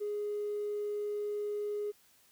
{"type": "tone with tanh clipping", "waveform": "triangle", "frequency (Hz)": 415.3, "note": "G#4", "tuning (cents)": 0, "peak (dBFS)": -32, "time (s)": [0, 1.92], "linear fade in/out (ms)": 20, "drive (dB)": 1, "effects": ["white hiss -65 dBFS RMS until 2.31 s"]}